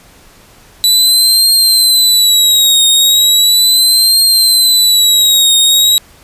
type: tone with vibrato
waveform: sawtooth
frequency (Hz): 3951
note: B7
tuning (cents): 0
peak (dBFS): -3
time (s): 0.84-5.98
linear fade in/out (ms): 0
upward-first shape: triangle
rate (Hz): 0.37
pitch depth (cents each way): 110
effects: pink hiss -42 dBFS RMS until 6.23 s + resampled to 32000 Hz